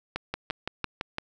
two click trains, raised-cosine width 0.3 ms, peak -14 / -14 dBFS, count 4 / 5, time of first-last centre 0.16-1.184 / 0.34-1.011 s, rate 2.93 / 5.96 Hz, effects none

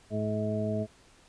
harmonic tone, 106.8 Hz, G#2, 49 cents sharp, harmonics 1 / 2 / 3 / 4 / 6, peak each -33 / -32 / -41 / -36 / -33 dBFS, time 0.1-0.87 s, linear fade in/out 50 ms, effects pink hiss -59 dBFS RMS until 1.28 s + resampled to 22050 Hz

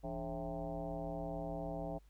sine tone with frequency modulation, 415.3 Hz, G#4, in tune, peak -38 dBFS, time 0.03-1.99 s, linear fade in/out 20 ms, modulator 124 Hz, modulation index 2.9, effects added 50 Hz sine -60 dBFS peak until 2.09 s + pink hiss -75 dBFS RMS until 2.09 s

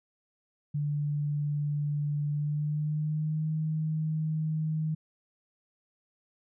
sine tone with pitch glide, 146.83 to 156.46 Hz, D3 to D#3, 0 to +10 cents, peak -27 dBFS, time 0.74-4.95 s, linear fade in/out 10 ms, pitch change +110 cents, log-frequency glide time 2.3-3.5 s, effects none

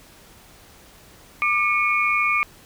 sine tone cluster, 1191 / 2201 / 2415 Hz, D6 / C#7 / D7, +24 / -13 / +48 cents, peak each -22 dBFS, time 1.42-2.43 s, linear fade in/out 0 ms, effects pink hiss -49 dBFS RMS until 2.65 s

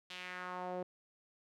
sawtooth tone with band-pass filter sweep, 181.4 Hz, F#3, 34 cents flat, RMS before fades -43 dBFS, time 0.1-0.83 s, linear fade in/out 5 ms, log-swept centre 3400 to 490 Hz, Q 2.2, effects none

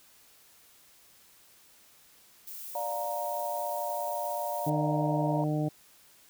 violet noise, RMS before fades -42 dBFS, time 2.47-4.7 s, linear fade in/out 5 ms
sine chord, Bb major, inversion first, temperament equal, 587.3 / 698.5 / 932.3 Hz, D5 / F5 / Bb5, 0 / 0 / 0 cents, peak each -35 dBFS, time 2.75-5.44 s, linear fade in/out 2 ms
harmonic tone, 151.8 Hz, D#3, 42 cents flat, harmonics 1 / 2 / 3 / 4 / 5, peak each -29 / -31 / -40 / -36 / -40 dBFS, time 4.66-5.69 s, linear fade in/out 10 ms
effects white hiss -59 dBFS RMS until 6.29 s

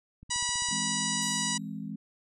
click train, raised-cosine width 5 ms, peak -36 dBFS, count 8, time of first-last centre 0.23-0.688 s, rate 15.3 Hz
harmonic tone, 973 Hz, B5, 26 cents flat, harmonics 1 / 2 / 3 / 4 / 5 / 6 / 7 / 8 / 9, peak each -37 / -37 / -37 / -37 / -37 / -37 / -37 / -37 / -37 dBFS, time 0.3-1.58 s, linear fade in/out 10 ms
sine chord, E augmented, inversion none, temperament equal, 164.81 / 207.7 / 261.6 Hz, E3 / G#3 / B#3, 0 / 0 / 0 cents, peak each -40 / -37 / -41 dBFS, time 0.71-1.96 s, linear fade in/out 5 ms
10% pulse tone with exponential decay, 3820 Hz, A#7, 42 cents sharp, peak -37 dBFS, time 1.22-1.91 s, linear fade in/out 1 ms, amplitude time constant 150 ms
effects resampled to 32000 Hz

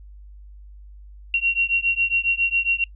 sine beating tone pair, 2742 / 2749.3 Hz, F7 / F7, -32 / -28 cents, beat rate 7.3 Hz, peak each -21 dBFS, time 1.34-2.84 s, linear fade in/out 2 ms, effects noise-tail reverb RT60 0.1 s tail -24 dB re dry + added 50 Hz sine -40 dBFS peak until 2.95 s

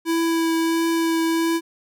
square tone with vibrato, 329.6 Hz, E4, in tune, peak -19 dBFS, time 0.05-1.61 s, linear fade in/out 50 ms, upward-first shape triangle, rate 1.5 Hz, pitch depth 12 cents each way, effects none

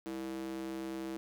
square tone with high-pass filter, 65.7 Hz, C2, 8 cents sharp, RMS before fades -40 dBFS, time 0.06-1.17 s, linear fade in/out 0 ms, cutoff 290 Hz, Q 4.8, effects none

